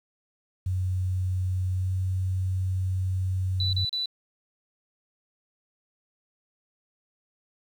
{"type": "tone with pitch glide", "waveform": "sine", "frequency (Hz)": [92.5, 93.41], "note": ["F#2", "F#2"], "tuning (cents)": [0, 17], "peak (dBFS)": -24, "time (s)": [0.66, 3.85], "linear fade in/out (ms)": 5, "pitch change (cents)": 17, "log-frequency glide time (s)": [1.74, 1.9]}
{"type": "tone bursts", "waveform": "sine", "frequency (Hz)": 3973, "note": "B7", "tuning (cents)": 10, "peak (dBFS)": -26, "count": 3, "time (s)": [3.6, 4.058], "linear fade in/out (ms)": 2, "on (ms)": 130, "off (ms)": 34}
{"effects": ["9-bit"]}